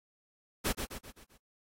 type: noise with echo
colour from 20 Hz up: pink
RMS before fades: -31 dBFS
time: 0.64-0.73 s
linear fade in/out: 20 ms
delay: 130 ms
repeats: 5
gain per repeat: -6 dB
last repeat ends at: 1.38 s
effects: AAC 48 kbps